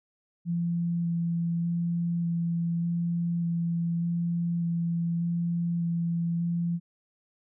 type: tone with vibrato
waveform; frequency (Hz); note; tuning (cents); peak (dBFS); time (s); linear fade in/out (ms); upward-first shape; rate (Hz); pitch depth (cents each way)
sine; 170; F3; -46; -25; 0.45-6.8; 50; square; 0.84; 9
effects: none